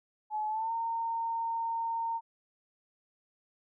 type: tone with pitch glide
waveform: sine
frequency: 855 to 916.4 Hz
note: A5 to A#5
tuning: -50 to -30 cents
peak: -30 dBFS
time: 0.3-2.21 s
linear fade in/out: 50 ms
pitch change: +120 cents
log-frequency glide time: 0.48-0.72 s
effects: none